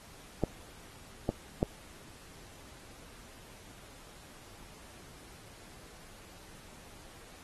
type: clicks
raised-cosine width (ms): 2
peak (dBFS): -13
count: 3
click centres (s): 0.437 / 1.291 / 1.629
effects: pink hiss -54 dBFS RMS until 7.43 s + AAC 32 kbps